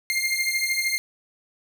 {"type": "beating tone pair", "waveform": "sawtooth", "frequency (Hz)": [2108, 2121], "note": ["C7", "C7"], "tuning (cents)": [12, 23], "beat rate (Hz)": 13, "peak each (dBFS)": -22, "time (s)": [0.1, 0.98], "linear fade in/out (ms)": 0, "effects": []}